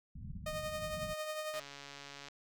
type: low-pass noise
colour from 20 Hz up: white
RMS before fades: -46 dBFS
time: 0.15-1.14 s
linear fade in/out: 10 ms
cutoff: 200 Hz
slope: 48 dB/octave
type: tone with tremolo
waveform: sawtooth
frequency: 617 Hz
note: D#5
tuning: 15 cents flat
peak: -32 dBFS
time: 0.46-1.6 s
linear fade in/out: 5 ms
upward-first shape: triangle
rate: 11 Hz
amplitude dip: 50%
type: click train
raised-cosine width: 0.2 ms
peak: -31 dBFS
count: 106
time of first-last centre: 1.54-2.285 s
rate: 141 Hz
effects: none